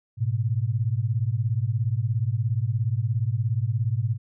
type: beating tone pair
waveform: sine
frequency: 106.7 / 123.7 Hz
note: G#2 / B2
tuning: +47 / +3 cents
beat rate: 17 Hz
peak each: -24 / -25 dBFS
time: 0.17-4.18 s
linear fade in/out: 50 ms
effects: none